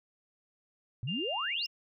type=exponential sweep; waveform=sine; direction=up; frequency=108.6 to 5400 Hz; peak=-33 dBFS; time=1.03-1.66 s; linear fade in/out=0 ms
type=tone; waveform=sine; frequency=2801 Hz; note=F7; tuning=4 cents sharp; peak=-34 dBFS; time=1.07-1.67 s; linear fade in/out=20 ms
effects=none